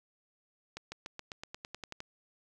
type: accelerating click train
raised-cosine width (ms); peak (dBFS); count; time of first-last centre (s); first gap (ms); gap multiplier
0.2; -24; 12; 0.77-2.004; 150; 0.94
effects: none